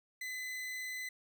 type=tone; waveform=40% pulse; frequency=2019 Hz; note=B6; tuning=38 cents sharp; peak=-38 dBFS; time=0.21-1.09 s; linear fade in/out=5 ms; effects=none